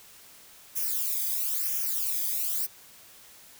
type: noise with flanger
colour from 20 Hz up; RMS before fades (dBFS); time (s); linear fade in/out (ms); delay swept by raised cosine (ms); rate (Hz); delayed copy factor
violet; -29; 0.75-2.67; 20; 0.23 to 0.73; 1; -0.95
effects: white hiss -52 dBFS RMS until 3.59 s